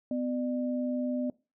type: tone pair together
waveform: sine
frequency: 251.7 / 598.6 Hz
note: B3 / D5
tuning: +33 / +33 cents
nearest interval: octave + minor third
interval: 1500 cents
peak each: -29 / -35 dBFS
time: 0.11-1.3 s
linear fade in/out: 2 ms
effects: noise-tail reverb RT60 0.3 s tail -22 dB re dry